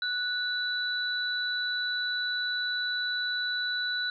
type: tone pair together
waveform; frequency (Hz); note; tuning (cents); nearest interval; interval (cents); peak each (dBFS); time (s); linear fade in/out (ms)
sine; 1480 / 3960; F#6 / B7; 0 / +4; octave + perfect fourth; 1704; -30 / -31; 0.02-4.1; 2
effects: none